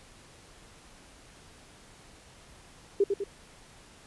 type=tone with echo; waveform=sine; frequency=400 Hz; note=G4; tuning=35 cents sharp; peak=-19 dBFS; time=3-3.04 s; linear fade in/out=5 ms; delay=100 ms; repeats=2; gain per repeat=-5 dB; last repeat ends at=3.24 s; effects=pink hiss -54 dBFS RMS until 4.06 s + resampled to 24000 Hz